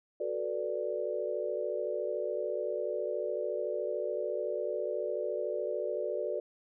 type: chord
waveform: sine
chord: B minor seventh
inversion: second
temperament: equal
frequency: 370 / 440 / 493.9 / 587.3 Hz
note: F#4 / A4 / B4 / D5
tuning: 0 / 0 / 0 / 0 cents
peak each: -38 / -37 / -37 / -35 dBFS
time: 0.2-6.4 s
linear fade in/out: 5 ms
effects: none